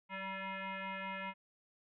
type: tone with frequency modulation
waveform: sine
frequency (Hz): 575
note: D5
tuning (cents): -37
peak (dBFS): -39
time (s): 0.09-1.34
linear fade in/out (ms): 50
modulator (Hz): 385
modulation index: 5.3
effects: none